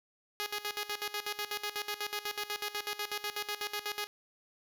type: tone with tremolo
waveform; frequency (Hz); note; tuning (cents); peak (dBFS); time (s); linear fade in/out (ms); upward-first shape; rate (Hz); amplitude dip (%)
5% pulse; 415.3; G#4; 0; -22; 0.4-4.07; 0; square; 8.1; 80
effects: none